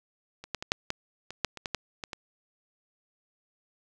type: clicks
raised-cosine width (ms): 0.2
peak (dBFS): -25 / -13 / -18 / -6 / -12 / -22 / -8 / -23 / -15 / -12 / -18 / -19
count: 12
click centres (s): 0.44 / 0.547 / 0.625 / 0.719 / 0.904 / 1.306 / 1.447 / 1.573 / 1.658 / 1.747 / 2.038 / 2.132
effects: none